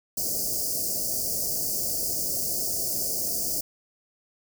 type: band-stop noise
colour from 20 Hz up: white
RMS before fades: -28 dBFS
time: 0.17-3.61 s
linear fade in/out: 5 ms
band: 710 to 4600 Hz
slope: 96 dB/octave
effects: none